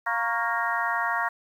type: harmonic tone with a mistuned harmonic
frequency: 233.1 Hz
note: A#3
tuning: in tune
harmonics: 3 / 4 / 5 / 6 / 7 / 8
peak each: -32 / -30 / -30 / -31 / -33 / -30 dBFS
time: 0.06-1.29 s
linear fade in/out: 10 ms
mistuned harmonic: 5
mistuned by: -78 cents
effects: 9-bit